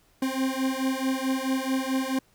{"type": "beating tone pair", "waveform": "40% pulse", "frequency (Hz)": [261.6, 266.2], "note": ["C4", "C4"], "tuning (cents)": [0, 30], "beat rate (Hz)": 4.6, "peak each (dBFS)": -27, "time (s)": [0.22, 2.19], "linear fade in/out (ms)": 5, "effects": ["pink hiss -63 dBFS RMS until 2.34 s"]}